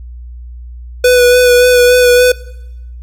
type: tone with vibrato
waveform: square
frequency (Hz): 493.9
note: B4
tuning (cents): 0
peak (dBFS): -5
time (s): 1.04-2.32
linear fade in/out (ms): 5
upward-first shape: sine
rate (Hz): 3.5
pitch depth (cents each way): 18
effects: noise-tail reverb RT60 1.0 s tail -22 dB re dry + added 60 Hz sine -26 dBFS peak until 3.02 s